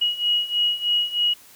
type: beating tone pair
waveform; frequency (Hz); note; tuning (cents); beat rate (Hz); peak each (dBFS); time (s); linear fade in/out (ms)
sine; 2900 / 2903.2; F#7 / F#7; -35 / -34; 3.2; -24 / -21; 0.01-1.34; 10
effects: white hiss -49 dBFS RMS until 1.55 s